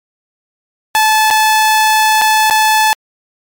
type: tone with dropouts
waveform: sawtooth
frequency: 868 Hz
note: A5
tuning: 24 cents flat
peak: -4 dBFS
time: 0.95-2.93 s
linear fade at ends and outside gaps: 0 ms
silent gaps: 1.303-1.309 / 2.214-2.218 / 2.499-2.509 s
effects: MP3 96 kbps